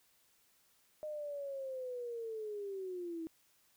sine linear sweep, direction down, 615 to 320.2 Hz, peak -39 dBFS, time 1.03-3.27 s, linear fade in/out 0 ms, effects white hiss -71 dBFS RMS until 3.76 s

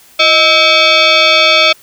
sine tone with frequency modulation, 626 Hz, D#5, 10 cents sharp, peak -5 dBFS, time 0.19-1.73 s, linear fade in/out 10 ms, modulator 967 Hz, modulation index 4, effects white hiss -43 dBFS RMS until 1.82 s

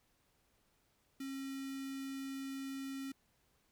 square tone with notch filter, 270.6 Hz, C#4, 42 cents flat, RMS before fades -43 dBFS, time 1.2-3.12 s, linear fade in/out 5 ms, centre 840 Hz, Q 1.1, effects pink hiss -75 dBFS RMS until 3.71 s

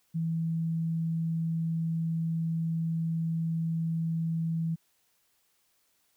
sine tone, 163.8 Hz, E3, 11 cents flat, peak -27 dBFS, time 0.14-4.76 s, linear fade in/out 20 ms, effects white hiss -71 dBFS RMS until 6.16 s

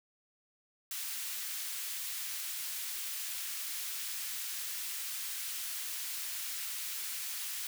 white high-pass noise, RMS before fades -39 dBFS, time 0.91-7.67 s, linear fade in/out 2 ms, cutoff 1700 Hz, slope 12 dB/octave, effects none

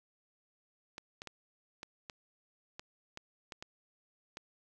clicks, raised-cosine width 0.2 ms, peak -26 dBFS, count 10, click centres 0.981 / 1.219 / 1.273 / 1.831 / 2.098 / 2.795 / 3.174 / 3.522 / 3.625 / 4.371 s, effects none

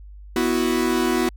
45% pulse chord, B suspended fourth, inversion none, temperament equal, 246.9 / 329.6 / 370 Hz, B3 / E4 / F#4, 0 / 0 / 0 cents, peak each -23 dBFS, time 0.36-1.29 s, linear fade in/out 2 ms, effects added 50 Hz sine -38 dBFS peak until 1.36 s

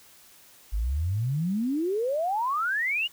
sine exponential sweep, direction up, 48.3 to 2961 Hz, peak -24 dBFS, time 0.72-3.08 s, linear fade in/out 20 ms, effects white hiss -54 dBFS RMS until 3.12 s

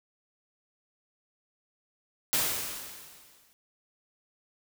white noise with exponential decay, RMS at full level -25 dBFS, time 2.33-3.53 s, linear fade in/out 0 ms, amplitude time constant 260 ms, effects none

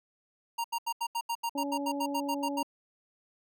square tone bursts, 932.3 Hz, A#5, in tune, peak -30 dBFS, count 15, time 0.58-2.631 s, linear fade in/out 10 ms, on 63 ms, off 79 ms
harmonic tone, 282.7 Hz, C#4, 34 cents sharp, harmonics 1 / 2 / 3, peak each -33 / -38 / -41 dBFS, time 1.55-2.63 s, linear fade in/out 5 ms
effects none

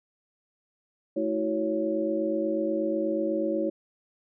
sine tone cluster, 218.6 / 324.1 / 372.3 / 555 Hz, A3 / E4 / F#4 / C#5, -11 / -29 / +11 / +2 cents, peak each -34 / -28 / -32 / -29 dBFS, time 1.16-3.7 s, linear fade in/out 10 ms, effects none

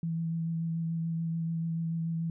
sine tone with vibrato, 164.81 Hz, E3, in tune, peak -29 dBFS, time 0.03-2.3 s, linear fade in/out 2 ms, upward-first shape sine, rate 6.9 Hz, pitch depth 15 cents each way, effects none

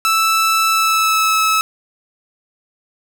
sawtooth tone with pitch glide, 1318.5 to 1298.8 Hz, E6 to E6, 0 to -26 cents, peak -9 dBFS, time 0.05-1.61 s, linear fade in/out 0 ms, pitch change -26 cents, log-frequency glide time 0.7-1.33 s, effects none

